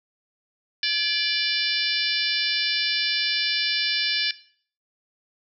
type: harmonic tone with a mistuned harmonic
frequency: 590 Hz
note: D5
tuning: 8 cents sharp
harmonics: 3 / 4 / 5 / 6 / 7 / 8 / 9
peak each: -29 / -29 / -29 / -29 / -29 / -29 / -29 dBFS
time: 0.83-4.31 s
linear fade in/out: 2 ms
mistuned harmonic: 3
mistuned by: -61 cents
effects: noise-tail reverb RT60 0.5 s tail -18 dB re dry